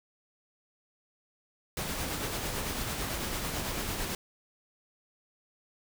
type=noise with tremolo; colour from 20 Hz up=pink; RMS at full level=-33 dBFS; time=1.77-4.15 s; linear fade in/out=2 ms; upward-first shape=sine; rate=9 Hz; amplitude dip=30%; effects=none